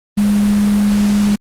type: tone in noise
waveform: sine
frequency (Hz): 205.7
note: G#3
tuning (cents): -16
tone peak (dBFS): -10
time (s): 0.17-1.36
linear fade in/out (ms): 10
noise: pink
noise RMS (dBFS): -26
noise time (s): 0.17-1.36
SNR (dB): +13
effects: low-pass 12000 Hz 12 dB/octave + Opus 32 kbps